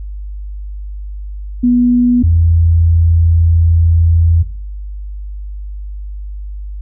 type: tone pair in turn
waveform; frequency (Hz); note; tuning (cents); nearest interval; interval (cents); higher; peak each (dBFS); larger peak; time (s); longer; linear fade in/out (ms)
sine; 244.5 / 83.35; B3 / E2; -17 / +20; octave + perfect fifth; 1863; first; -7; neither; 1.63-2.23 / 2.23-4.43; second; 10
effects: noise-tail reverb RT60 0.6 s tail -19 dB re dry + added 50 Hz sine -22 dBFS peak until 6.81 s